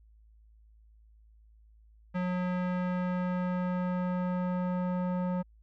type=tone with low-pass filter sweep; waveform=square; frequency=180.9 Hz; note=F#3; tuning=39 cents flat; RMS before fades=-31 dBFS; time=2.14-5.43 s; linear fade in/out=20 ms; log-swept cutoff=1900 to 1000 Hz; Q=1.2; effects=added 54 Hz sine -56 dBFS peak until 5.62 s